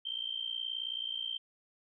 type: tone with amplitude modulation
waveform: sine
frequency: 3136 Hz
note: G7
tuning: in tune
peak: -31 dBFS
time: 0.05-1.38 s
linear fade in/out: 10 ms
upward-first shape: sine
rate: 58.8 Hz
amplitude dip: 85%
effects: none